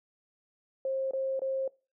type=tone bursts; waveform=sine; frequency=533 Hz; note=C5; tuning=32 cents sharp; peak=-28 dBFS; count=3; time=0.85-1.678 s; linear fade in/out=2 ms; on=260 ms; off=24 ms; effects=noise-tail reverb RT60 0.3 s tail -22 dB re dry